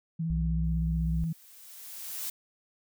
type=tone with vibrato; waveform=sine; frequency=163.3 Hz; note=E3; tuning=16 cents flat; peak=-28 dBFS; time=0.19-1.33 s; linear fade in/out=10 ms; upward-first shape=sine; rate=16 Hz; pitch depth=31 cents each way
type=tone; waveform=sine; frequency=61.74 Hz; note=B1; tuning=in tune; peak=-28 dBFS; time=0.3-1.24 s; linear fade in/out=0 ms
type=noise with exponential growth; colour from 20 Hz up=blue; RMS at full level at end=-34 dBFS; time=0.64-2.3 s; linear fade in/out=5 ms; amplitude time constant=360 ms
effects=none